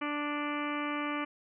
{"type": "harmonic tone", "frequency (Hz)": 293.7, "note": "D4", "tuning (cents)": 0, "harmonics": [1, 2, 3, 4, 5, 6, 7, 8, 9, 10], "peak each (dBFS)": [-35, -42, -43, -37, -45, -45, -44, -41, -51, -48], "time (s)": [0.01, 1.25], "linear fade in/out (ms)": 10, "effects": []}